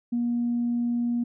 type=tone; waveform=sine; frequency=238.6 Hz; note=A#3; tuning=41 cents sharp; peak=-22 dBFS; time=0.12-1.24 s; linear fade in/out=10 ms; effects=tanh soft clip ceiling -18 dBFS